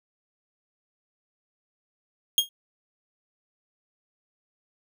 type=tone with exponential decay; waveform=40% pulse; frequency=3249 Hz; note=G#7; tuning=39 cents flat; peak=-13 dBFS; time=2.38-2.49 s; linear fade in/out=1 ms; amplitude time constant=23 ms; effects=none